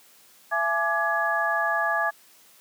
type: tone cluster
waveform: sine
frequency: 672 / 846 / 1178 / 1680 Hz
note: E5 / G#5 / D6 / G#6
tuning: +33 / +32 / +5 / +19 cents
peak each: -28 / -29 / -28 / -25 dBFS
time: 0.51-2.11 s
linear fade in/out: 20 ms
effects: white hiss -55 dBFS RMS until 2.6 s + high-pass 150 Hz 12 dB/octave